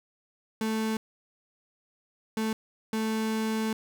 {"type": "tone bursts at uneven times", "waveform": "35% pulse", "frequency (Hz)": 220, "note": "A3", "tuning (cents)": 0, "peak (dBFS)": -25, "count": 3, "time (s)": [[0.61, 0.97], [2.37, 2.53], [2.93, 3.73]], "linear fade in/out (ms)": 2, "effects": []}